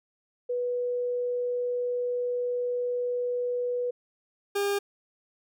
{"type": "tone pair in turn", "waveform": ["sine", "40% pulse"], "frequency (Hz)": [490.4, 403.1], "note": ["B4", "G4"], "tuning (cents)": [-12, 48], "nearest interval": "minor third", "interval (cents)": 340, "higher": "first", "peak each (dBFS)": [-26, -24], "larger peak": "second", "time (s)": [[0.49, 3.91], [4.55, 4.79]], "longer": "first", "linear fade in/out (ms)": 10, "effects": []}